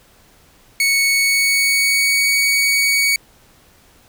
sawtooth tone with pitch glide, 2217 to 2245 Hz, C#7 to C#7, 0 to +21 cents, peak -10 dBFS, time 0.8-3.16 s, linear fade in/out 2 ms, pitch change +21 cents, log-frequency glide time 1.1-2.32 s, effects pink hiss -51 dBFS RMS until 4.08 s

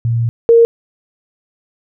sine tone pair in turn, 116.54 / 463.5 Hz, A#2 / A#4, 0 / -10 cents, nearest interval 2 octaves, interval 2390 cents, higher second, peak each -12 / -4 dBFS, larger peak second, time 0.05-0.29 / 0.49-0.65 s, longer first, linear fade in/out 0 ms, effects none

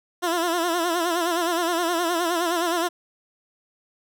15% pulse tone with vibrato, 342.3 Hz, F4, 35 cents flat, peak -15 dBFS, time 0.22-2.89 s, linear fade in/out 20 ms, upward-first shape sine, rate 9.6 Hz, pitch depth 83 cents each way, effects none

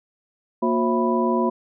sine tone cluster, 233.8 / 361.6 / 535 / 667 / 987 Hz, A#3 / F#4 / C5 / E5 / B5, +5 / -40 / +38 / +20 / -1 cents, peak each -22 / -23 / -28 / -28 / -24 dBFS, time 0.62-1.5 s, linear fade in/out 10 ms, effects none

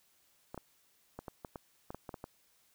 clicks, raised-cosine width 1 ms, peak -28 dBFS, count 11, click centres 0.545 / 0.577 / 1.19 / 1.282 / 1.448 / 1.558 / 1.905 / 1.946 / 2.092 / 2.142 / 2.241 s, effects white hiss -70 dBFS RMS until 2.74 s

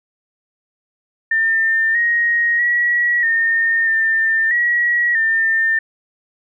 sine tone with pitch steps, 1801 / 1878 / 1922 / 1827 / 1796 / 1915 / 1801 Hz, A6 / A#6 / B6 / A#6 / A6 / A#6 / A6, +40 / +12 / -48 / -35 / +35 / +46 / +40 cents, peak -13 dBFS, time 1.31-5.79 s, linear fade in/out 5 ms, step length 640 ms, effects none

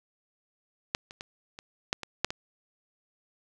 clicks, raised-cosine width 0.2 ms, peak -9 / -27 / -21 / -25 / -9 / -19 / -6 / -16 dBFS, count 8, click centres 0.949 / 1.109 / 1.209 / 1.589 / 1.929 / 2.033 / 2.246 / 2.305 s, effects none

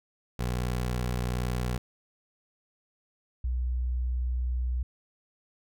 20% pulse / sine tone pair in turn, 61.3 / 61.8 Hz, B1 / B1, -12 / +2 cents, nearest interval unison, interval 14 cents, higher second, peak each -23 / -26 dBFS, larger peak first, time 0.39-1.78 / 3.44-4.83 s, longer neither, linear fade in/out 5 ms, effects none

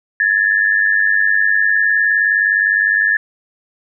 sine tone pair together, 1686 / 1785.6 Hz, G#6 / A6, +26 / +25 cents, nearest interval minor second, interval 99 cents, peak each -14 dBFS, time 0.2-3.17 s, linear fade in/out 2 ms, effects none

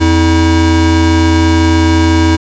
square tone pair together, 85.2 / 321.7 Hz, F2 / E4, -42 / -42 cents, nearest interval octave + major seventh, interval 2300 cents, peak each -10 dBFS, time 0-2.37 s, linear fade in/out 20 ms, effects resampled to 16000 Hz + 7-bit

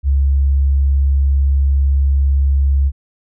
sine tone, 68.9 Hz, C#2, 10 cents flat, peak -10 dBFS, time 0.03-2.92 s, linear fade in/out 50 ms, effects none

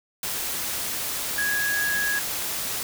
sine tone in noise, 1661.2 Hz, G#6, in tune, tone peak -23 dBFS, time 1.38-2.19 s, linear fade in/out 2 ms, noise white, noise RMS -29 dBFS, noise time 0.23-2.83 s, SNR +3 dB, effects none

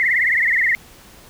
sine tone with vibrato, 1975.5 Hz, B6, in tune, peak -14 dBFS, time 0-0.75 s, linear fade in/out 0 ms, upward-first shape triangle, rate 19 Hz, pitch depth 170 cents each way, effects pink hiss -45 dBFS RMS until 1.29 s

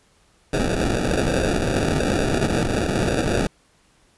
violet noise with sample-and-hold, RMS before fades -21 dBFS, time 0.53-3.47 s, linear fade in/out 2 ms, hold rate 1050 Hz, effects pink hiss -59 dBFS RMS until 4.17 s + resampled to 24000 Hz

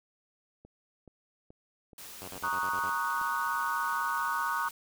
click train, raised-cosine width 2 ms, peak -38 dBFS, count 7, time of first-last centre 0.65-3.214 s, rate 2.34 Hz
white noise, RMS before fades -46 dBFS, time 1.98-4.71 s, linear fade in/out 2 ms
5% pulse tone bursts, 93.1 Hz, F#2, 11 cents sharp, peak -31 dBFS, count 7, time 2.22-2.896 s, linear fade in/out 0 ms, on 58 ms, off 45 ms
sine chord, D# minor seventh, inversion second, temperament equal, 932.3 / 1108.7 / 1244.5 / 1480 Hz, A#5 / C#6 / D#6 / F#6, 0 / 0 / 0 / 0 cents, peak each -34 dBFS, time 2.43-4.69 s, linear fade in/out 10 ms
effects none

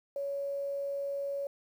sine tone with quantisation, 560 Hz, C#5, 18 cents sharp, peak -32 dBFS, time 0.16-1.47 s, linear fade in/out 2 ms, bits 10, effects none

